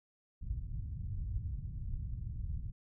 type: low-pass noise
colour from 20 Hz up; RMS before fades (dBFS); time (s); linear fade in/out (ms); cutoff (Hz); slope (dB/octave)
white; -39; 0.41-2.72; 20; 110; 24
effects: none